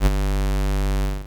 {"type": "tone with ADSR envelope", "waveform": "square", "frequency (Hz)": 49, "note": "G1", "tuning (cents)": 0, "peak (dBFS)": -11, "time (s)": [0, 1.28], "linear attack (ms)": 62, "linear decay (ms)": 26, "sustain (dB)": -8, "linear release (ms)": 250, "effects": ["7-bit"]}